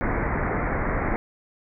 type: low-pass noise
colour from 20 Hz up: pink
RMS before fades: -25 dBFS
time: 0.01-1.16 s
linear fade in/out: 0 ms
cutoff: 2200 Hz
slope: 96 dB/octave
effects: none